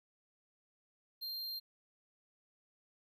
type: tone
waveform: square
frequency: 4186 Hz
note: C8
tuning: in tune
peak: -40 dBFS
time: 1.21-1.6 s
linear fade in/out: 20 ms
effects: 13-bit